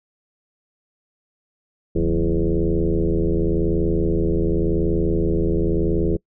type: tone with frequency modulation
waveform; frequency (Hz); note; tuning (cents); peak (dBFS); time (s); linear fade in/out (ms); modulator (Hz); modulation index
sine; 174.61; F3; 0; -16; 1.95-6.17; 10; 80.9; 3.5
effects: noise-tail reverb RT60 0.1 s tail -25 dB re dry